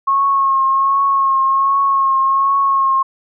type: tone with vibrato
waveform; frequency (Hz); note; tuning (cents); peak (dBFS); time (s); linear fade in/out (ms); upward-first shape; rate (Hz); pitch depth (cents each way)
sine; 1088; C#6; -33; -11; 0.07-3.03; 10; triangle; 1.3; 30
effects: none